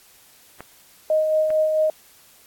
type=clicks; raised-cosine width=0.5 ms; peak=-21 dBFS; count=2; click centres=0.606 / 1.504 s
type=tone with tremolo; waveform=sine; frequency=623 Hz; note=D#5; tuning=2 cents sharp; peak=-15 dBFS; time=1.1-1.9 s; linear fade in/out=2 ms; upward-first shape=sine; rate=4.5 Hz; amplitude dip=35%
effects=white hiss -52 dBFS RMS until 2.46 s + AAC 64 kbps